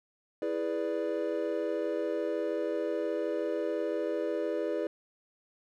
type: chord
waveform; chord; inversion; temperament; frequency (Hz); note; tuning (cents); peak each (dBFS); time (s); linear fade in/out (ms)
triangle; E dominant seventh; none; equal; 329.6 / 415.3 / 493.9 / 587.3; E4 / G#4 / B4 / D5; 0 / 0 / 0 / 0; -33; 0.42-4.87; 2
effects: none